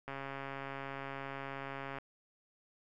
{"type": "click train", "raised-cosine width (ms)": 0.5, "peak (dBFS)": -27, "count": 262, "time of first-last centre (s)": [0.08, 1.985], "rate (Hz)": 137, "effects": []}